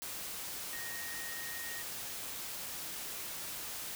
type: tone in noise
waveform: sine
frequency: 1864.7 Hz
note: A#6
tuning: in tune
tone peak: -44 dBFS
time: 0.73-1.82 s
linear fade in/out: 0 ms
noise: white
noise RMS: -42 dBFS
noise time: 0.02-3.95 s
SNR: -5 dB
effects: none